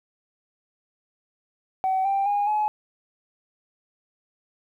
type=tone with pitch steps; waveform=sine; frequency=759 / 787.6 / 817.2 / 848 Hz; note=F#5 / G5 / G#5 / G#5; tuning=+44 / +8 / -28 / +36 cents; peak=-19 dBFS; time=1.84-2.68 s; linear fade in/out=0 ms; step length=210 ms; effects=tanh soft clip ceiling -17 dBFS + 10-bit